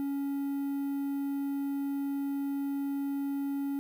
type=tone with quantisation; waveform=triangle; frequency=279.4 Hz; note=C#4; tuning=14 cents sharp; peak=-28 dBFS; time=0-3.79 s; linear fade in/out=0 ms; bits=9; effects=none